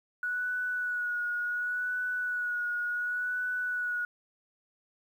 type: tone with vibrato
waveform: sine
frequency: 1467 Hz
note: F#6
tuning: 15 cents flat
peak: -29 dBFS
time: 0.23-4.05 s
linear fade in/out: 2 ms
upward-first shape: sine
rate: 0.69 Hz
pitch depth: 25 cents each way
effects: 10-bit